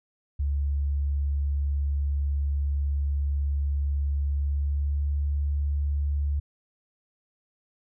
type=tone with pitch glide; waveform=sine; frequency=70.9 to 71.93 Hz; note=C#2 to D2; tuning=+40 to -35 cents; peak=-23 dBFS; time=0.39-6.4 s; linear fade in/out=10 ms; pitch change=+25 cents; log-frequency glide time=4.33-5.06 s; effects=none